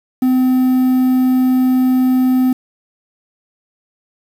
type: tone with quantisation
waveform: triangle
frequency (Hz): 256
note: C4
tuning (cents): -38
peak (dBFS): -8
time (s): 0.22-2.53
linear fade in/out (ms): 5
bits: 6
effects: none